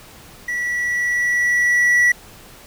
triangle tone with level ramp, 1946 Hz, B6, 26 cents flat, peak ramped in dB -19 to -9 dBFS, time 0.48-2.12 s, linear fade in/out 5 ms, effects pink hiss -43 dBFS RMS until 2.66 s

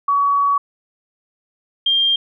sine tone pair in turn, 1130 / 3196 Hz, C#6 / G7, +33 / +33 cents, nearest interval octave + tritone, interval 1800 cents, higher second, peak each -13 dBFS, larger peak neither, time 0.08-0.58 / 1.86-2.16 s, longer first, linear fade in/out 5 ms, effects none

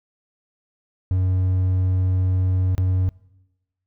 triangle tone with dropouts, 92.7 Hz, F#2, 4 cents sharp, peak -15 dBFS, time 1.11-3.09 s, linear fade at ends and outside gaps 0 ms, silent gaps 2.75-2.78 s, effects noise-tail reverb RT60 1.0 s tail -22 dB re dry

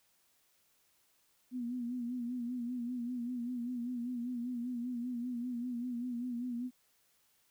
sine tone with vibrato, 243.6 Hz, B3, 24 cents flat, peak -35 dBFS, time 1.51-6.71 s, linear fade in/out 50 ms, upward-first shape sine, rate 5.1 Hz, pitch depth 64 cents each way, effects white hiss -72 dBFS RMS until 7.5 s

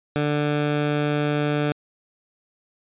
15% pulse tone, 147.7 Hz, D3, 10 cents sharp, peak -14 dBFS, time 0.16-1.72 s, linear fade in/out 0 ms, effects resampled to 8000 Hz

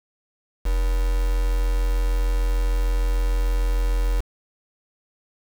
sine tone with quantisation, 43.3 Hz, F1, 14 cents flat, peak -18 dBFS, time 0.65-4.21 s, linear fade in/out 10 ms, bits 5, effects none

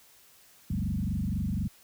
sine tone with frequency modulation, 138.59 Hz, C#3, in tune, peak -27 dBFS, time 0.7-1.68 s, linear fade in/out 5 ms, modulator 24 Hz, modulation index 3.5, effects white hiss -58 dBFS RMS until 1.83 s

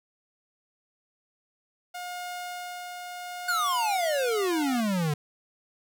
sawtooth tone with tremolo, 715 Hz, F5, 41 cents sharp, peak -30 dBFS, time 1.94-4.81 s, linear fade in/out 10 ms, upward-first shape sine, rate 0.71 Hz, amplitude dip 30%
square exponential sweep, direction down, 1483 to 143 Hz, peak -25 dBFS, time 3.48-5.14 s, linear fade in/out 5 ms
effects none

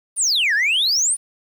sine exponential two-way sweep, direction down then up, 9860 to 1600 to 9860 Hz, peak -13 dBFS, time 0.16-1.17 s, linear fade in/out 50 ms, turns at 0.54 s, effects tanh soft clip ceiling -14 dBFS + 8-bit

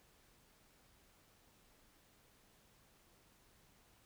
silence, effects pink hiss -69 dBFS RMS until 4.05 s

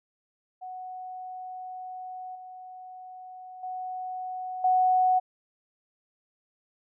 sine tone with level steps, 740 Hz, F#5, in tune, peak -36 / -41 / -32 / -19 dBFS, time 0.61-5.2 s, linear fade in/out 20 ms, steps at 2.35 / 3.63 / 4.64 s, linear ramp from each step 5 ms, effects none

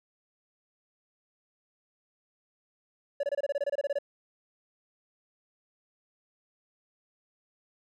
triangle tone bursts, 569 Hz, C#5, 45 cents sharp, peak -24 dBFS, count 14, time 3.2-3.987 s, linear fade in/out 5 ms, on 33 ms, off 25 ms, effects none

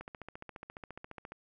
click train, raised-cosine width 0.5 ms, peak -29 dBFS, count 20, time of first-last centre 0.01-1.32 s, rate 14.5 Hz, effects none

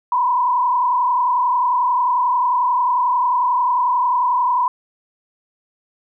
sine tone with frequency modulation, 987.8 Hz, B5, in tune, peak -14 dBFS, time 0.12-4.68 s, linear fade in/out 2 ms, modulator 31.2 Hz, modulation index 1.3, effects none

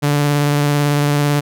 sawtooth tone with vibrato, 145.4 Hz, D3, 17 cents flat, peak -9 dBFS, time 0.02-1.41 s, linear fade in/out 20 ms, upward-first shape square, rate 18 Hz, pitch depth 13 cents each way, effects none

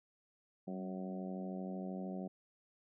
harmonic tone with a mistuned harmonic, 93 Hz, F#2, 9 cents sharp, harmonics 2 / 3 / 4 / 5 / 6 / 7 / 8, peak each -41 / -49 / -49 / -55 / -51 / -52 / -53 dBFS, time 0.67-2.28 s, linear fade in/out 10 ms, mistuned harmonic 2, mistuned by +30 cents, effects none

